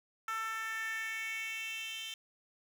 10% pulse tone with high-pass filter sweep, 445.1 Hz, A4, 20 cents sharp, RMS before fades -39 dBFS, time 0.28-2.14 s, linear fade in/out 2 ms, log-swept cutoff 1300 to 3300 Hz, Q 4.4, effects none

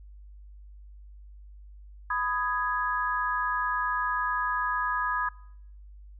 sine chord, G# minor, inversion first, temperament just, 996.7 / 1245.9 / 1661.2 Hz, B5 / D#6 / G#6, +16 / +2 / 0 cents, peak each -30 dBFS, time 2.1-5.29 s, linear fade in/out 5 ms, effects noise-tail reverb RT60 0.8 s tail -26 dB re dry + added 50 Hz sine -45 dBFS peak until 6.19 s

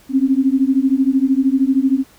sine beating tone pair, 260.8 / 273.8 Hz, C4 / C#4, -5 / -21 cents, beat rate 13 Hz, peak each -15 dBFS, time 0.09-2.04 s, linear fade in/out 50 ms, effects pink hiss -49 dBFS RMS until 2.18 s

